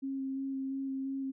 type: tone with vibrato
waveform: sine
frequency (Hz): 269.1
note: C4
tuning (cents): +49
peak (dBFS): -33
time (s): 0.02-1.32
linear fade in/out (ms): 20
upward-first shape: square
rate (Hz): 2.9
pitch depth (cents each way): 10
effects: none